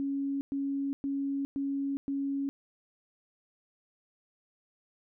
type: tone bursts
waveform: sine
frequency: 277.2 Hz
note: C#4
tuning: in tune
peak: -29 dBFS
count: 5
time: 0-2.49 s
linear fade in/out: 0 ms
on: 410 ms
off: 110 ms
effects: none